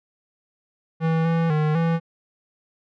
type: tone with pitch steps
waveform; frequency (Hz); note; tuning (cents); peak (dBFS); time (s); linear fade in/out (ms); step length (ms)
square; 162.4 / 165.5 / 153 / 165.8; E3 / E3 / D#3 / E3; -26 / +7 / -29 / +10; -19; 1-2; 50; 250
effects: low-pass 2000 Hz 12 dB/octave

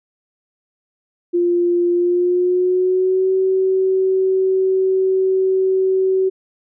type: tone with pitch glide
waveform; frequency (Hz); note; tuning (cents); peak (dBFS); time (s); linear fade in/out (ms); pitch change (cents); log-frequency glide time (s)
sine; 349.2 to 378.6; F4 to F#4; 0 to +40; -13; 1.33-6.3; 20; +140; 1.92-3.32
effects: none

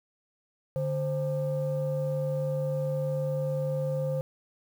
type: tone pair together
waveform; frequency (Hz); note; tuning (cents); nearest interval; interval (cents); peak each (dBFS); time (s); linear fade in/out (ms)
sine; 146.83 / 524.2; D3 / C5; 0 / +3; octave + minor seventh; 2203; -28; 0.76-4.21; 0
effects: tanh soft clip ceiling -22 dBFS + 9-bit

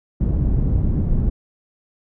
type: low-pass noise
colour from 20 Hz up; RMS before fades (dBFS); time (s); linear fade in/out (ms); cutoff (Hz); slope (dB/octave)
pink; -18; 0.2-1.3; 10; 180; 12
effects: none

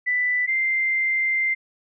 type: tone pair in turn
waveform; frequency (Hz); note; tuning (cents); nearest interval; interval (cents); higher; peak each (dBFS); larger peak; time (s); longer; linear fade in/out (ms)
sine; 1986 / 2089; B6 / C7; +9 / -3; minor second; 88; second; -19; neither; 0.06-0.47 / 0.47-1.55; second; 20
effects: none

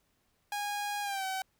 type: tone with pitch glide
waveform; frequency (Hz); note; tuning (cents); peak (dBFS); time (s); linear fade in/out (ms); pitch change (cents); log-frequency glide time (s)
sawtooth; 821 to 761.6; G#5 to F#5; -20 to +50; -29; 0.52-1.42; 2; -130; 1.02-1.25
effects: pink hiss -74 dBFS RMS until 1.59 s

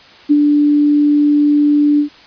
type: tone with ADSR envelope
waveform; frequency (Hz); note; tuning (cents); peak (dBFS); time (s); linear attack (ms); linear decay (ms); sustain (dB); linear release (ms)
sine; 293.4; D4; -2; -5; 0.29-2.09; 23; 47; -3; 100
effects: white hiss -41 dBFS RMS until 2.26 s + resampled to 11025 Hz

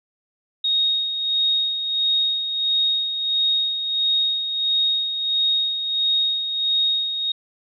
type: tone with tremolo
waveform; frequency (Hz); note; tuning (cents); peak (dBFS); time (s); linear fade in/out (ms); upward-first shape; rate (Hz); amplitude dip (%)
sine; 3737; A#7; +4; -16; 0.64-7.32; 5; sine; 1.5; 55
effects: none

